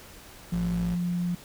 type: tone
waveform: 35% pulse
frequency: 55 Hz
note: A1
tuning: in tune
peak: -32 dBFS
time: 0.52-0.95 s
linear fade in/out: 10 ms
type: tone with pitch glide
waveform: sine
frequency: 174.61 to 175.93 Hz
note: F3 to F3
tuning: 0 to +13 cents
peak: -25 dBFS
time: 0.52-1.35 s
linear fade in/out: 5 ms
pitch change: +13 cents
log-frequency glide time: 0.9-1.01 s
effects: pink hiss -48 dBFS RMS until 1.44 s